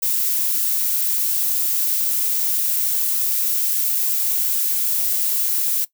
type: noise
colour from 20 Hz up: violet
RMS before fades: -20 dBFS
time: 0.02-5.85 s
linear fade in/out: 10 ms
effects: noise-tail reverb RT60 0.1 s tail -18 dB re dry